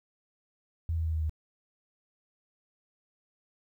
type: tone with pitch steps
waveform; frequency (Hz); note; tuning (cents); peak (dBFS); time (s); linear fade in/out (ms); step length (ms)
sine; 82.41 / 81.28 / 80.16 / 79.05 / 77.96; E2 / E2 / E2 / D#2 / D#2; 0 / -24 / -48 / +28 / +4; -27; 0.89-1.295; 0; 81
effects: 11-bit